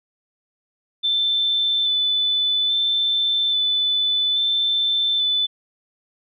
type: tone with vibrato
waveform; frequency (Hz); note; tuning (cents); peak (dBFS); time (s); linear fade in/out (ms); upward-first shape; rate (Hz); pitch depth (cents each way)
sine; 3520; A7; 0; -17; 1.03-5.47; 20; square; 0.6; 11
effects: none